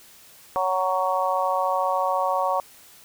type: harmonic tone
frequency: 186 Hz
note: F#3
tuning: 9 cents sharp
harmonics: 3 / 4 / 5 / 6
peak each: -26 / -26 / -26 / -26 dBFS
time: 0.56-2.6 s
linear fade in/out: 0 ms
effects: white hiss -50 dBFS RMS until 3.04 s